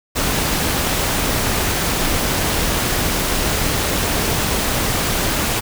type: noise with amplitude modulation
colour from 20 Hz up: pink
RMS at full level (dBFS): -17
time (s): 0.15-5.61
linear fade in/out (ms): 20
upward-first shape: sine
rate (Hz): 251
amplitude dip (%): 40
effects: none